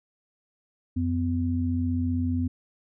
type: tone pair together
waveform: sine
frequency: 89.17 / 252.2 Hz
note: F2 / B3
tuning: +37 / +36 cents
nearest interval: octave + tritone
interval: 1799 cents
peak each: -26 dBFS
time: 0.96-2.48 s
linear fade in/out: 10 ms
effects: none